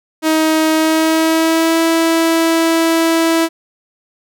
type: tone with pitch glide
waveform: sawtooth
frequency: 315.9 to 328.4 Hz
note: D#4 to E4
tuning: +26 to -6 cents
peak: -7 dBFS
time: 0.22-3.49 s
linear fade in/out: 50 ms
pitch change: +68 cents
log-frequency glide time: 0.74-1.8 s
effects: none